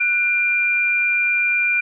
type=tone pair together; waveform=sine; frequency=1480 / 2388 Hz; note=F#6 / D7; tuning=0 / +28 cents; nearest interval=minor sixth; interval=828 cents; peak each=-24 / -16 dBFS; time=0-1.81 s; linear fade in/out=10 ms; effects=none